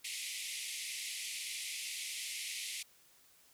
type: band-pass noise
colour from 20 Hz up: pink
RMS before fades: -42 dBFS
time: 0.04-2.83 s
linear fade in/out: 10 ms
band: 2000 to 12000 Hz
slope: 96 dB/octave
effects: white hiss -65 dBFS RMS until 3.53 s